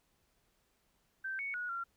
sine tone with pitch steps, 1556 / 2222 / 1457 / 1375 Hz, G6 / C#7 / F#6 / F6, -13 / +4 / -27 / -27 cents, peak -36 dBFS, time 1.24-1.84 s, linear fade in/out 10 ms, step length 150 ms, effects pink hiss -75 dBFS RMS until 1.96 s

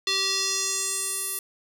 square tone with band-pass filter sweep, 386.3 Hz, G4, 25 cents flat, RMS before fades -27 dBFS, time 0.07-1.39 s, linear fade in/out 2 ms, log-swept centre 4000 to 12000 Hz, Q 2.6, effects none

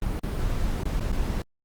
brown noise with dropouts, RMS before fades -26 dBFS, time 0.02-1.42 s, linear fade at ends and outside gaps 2 ms, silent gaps 0.195-0.233 / 0.835-0.854 / 0.997-1.007 / 1.118-1.127 s, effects Opus 32 kbps

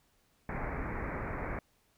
pink low-pass noise, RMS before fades -37 dBFS, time 0.49-1.59 s, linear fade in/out 2 ms, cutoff 2300 Hz, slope 96 dB/octave, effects pink hiss -71 dBFS RMS until 1.97 s

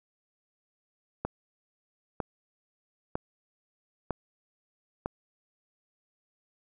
click train, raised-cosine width 1 ms, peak -16 dBFS, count 5, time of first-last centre 1.25-5.06 s, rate 1.05 Hz, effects none

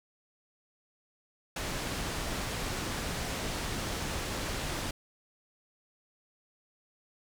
pink low-pass noise, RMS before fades -35 dBFS, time 1.56-4.91 s, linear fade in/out 5 ms, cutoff 8800 Hz, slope 12 dB/octave, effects none

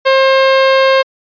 sawtooth tone, 533 Hz, C5, 32 cents sharp, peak -3 dBFS, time 0.05-1.03 s, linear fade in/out 20 ms, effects resampled to 11025 Hz

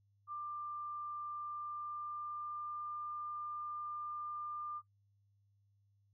sine tone with pitch glide, 1189 to 1198 Hz, D6 to D6, +21 to +34 cents, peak -40 dBFS, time 0.27-4.82 s, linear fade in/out 50 ms, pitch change +13 cents, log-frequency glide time 1.3-2.93 s, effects noise-tail reverb RT60 0.1 s tail -21 dB re dry + added 100 Hz sine -70 dBFS peak until 6.13 s

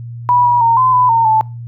sine tone with pitch steps, 979 / 966 / 921 / 1023 / 999 / 914 / 876 Hz, B5 / B5 / A#5 / C6 / B5 / A#5 / A5, -15 / -39 / -21 / -39 / +20 / -34 / -8 cents, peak -8 dBFS, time 0.29-1.41 s, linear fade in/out 0 ms, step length 160 ms, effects noise-tail reverb RT60 0.3 s tail -24 dB re dry + added 118 Hz sine -25 dBFS peak until 1.67 s

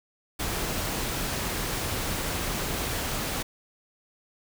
pink noise, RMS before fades -30 dBFS, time 0.39-3.43 s, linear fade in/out 10 ms, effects none

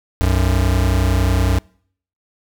square tone pair together, 61.87 / 92.7 Hz, B1 / F#2, +4 / +4 cents, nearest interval perfect fifth, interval 700 cents, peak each -17 dBFS, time 0.21-1.59 s, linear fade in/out 0 ms, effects noise-tail reverb RT60 0.6 s tail -26 dB re dry

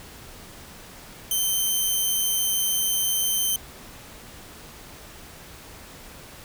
5% pulse tone, 3103 Hz, G7, 18 cents flat, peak -13 dBFS, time 1.31-3.56 s, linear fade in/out 2 ms, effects pink hiss -44 dBFS RMS until 6.44 s

